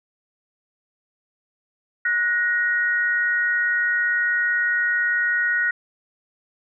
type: tone pair together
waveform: sine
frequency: 1463.1 / 1881 Hz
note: F#6 / A#6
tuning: -20 / +15 cents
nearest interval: major third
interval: 435 cents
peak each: -21 dBFS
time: 2.05-5.71 s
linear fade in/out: 5 ms
effects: none